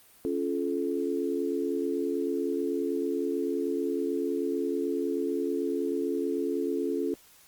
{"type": "chord", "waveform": "sine", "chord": "Db augmented", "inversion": "none", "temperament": "just", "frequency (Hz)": [277.2, 346.5, 433.1], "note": ["Db4", "F4", "A4"], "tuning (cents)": [0, -14, -27], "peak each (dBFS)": -31, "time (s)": [0.25, 7.14], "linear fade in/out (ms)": 0, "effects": ["white hiss -57 dBFS RMS until 7.47 s", "Opus 32 kbps"]}